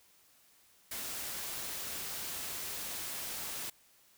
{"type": "noise", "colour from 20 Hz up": "white", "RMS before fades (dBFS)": -40, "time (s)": [0.91, 3.7], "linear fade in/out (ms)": 5, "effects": ["white hiss -65 dBFS RMS until 4.17 s"]}